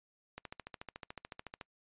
click train, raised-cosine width 0.3 ms, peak -27 dBFS, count 18, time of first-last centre 0.38-1.612 s, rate 13.8 Hz, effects noise-tail reverb RT60 0.1 s tail -26 dB re dry + resampled to 8000 Hz

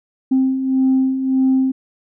sine beating tone pair, 261.6 / 263.3 Hz, C4 / C4, 0 / +11 cents, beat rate 1.7 Hz, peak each -20 / -13 dBFS, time 0.31-1.72 s, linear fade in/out 10 ms, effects tanh soft clip ceiling -8 dBFS

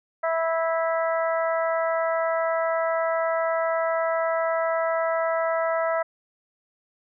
harmonic tone, 328 Hz, E4, 9 cents flat, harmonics 2 / 3 / 4 / 5 / 6, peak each -23 / -31 / -29 / -36 / -34 dBFS, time 0.23-6.03 s, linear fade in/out 10 ms, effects none

